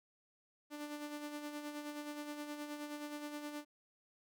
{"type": "tone with tremolo", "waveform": "sawtooth", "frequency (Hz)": 295.4, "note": "D4", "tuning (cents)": 10, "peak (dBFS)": -37, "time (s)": [0.7, 3.65], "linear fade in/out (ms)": 50, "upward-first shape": "sine", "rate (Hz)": 9.5, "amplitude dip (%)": 50, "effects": []}